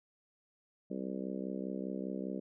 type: harmonic tone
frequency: 65 Hz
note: C2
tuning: 11 cents flat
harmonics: 3 / 4 / 5 / 6 / 7 / 8 / 9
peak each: -40 / -42 / -44 / -46 / -47 / -48 / -49 dBFS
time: 0.9-2.4 s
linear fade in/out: 10 ms
effects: none